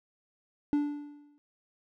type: tone with exponential decay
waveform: triangle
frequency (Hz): 291.8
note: D4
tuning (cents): -11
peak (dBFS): -20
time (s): 0.73-1.38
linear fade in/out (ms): 0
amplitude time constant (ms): 140
effects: none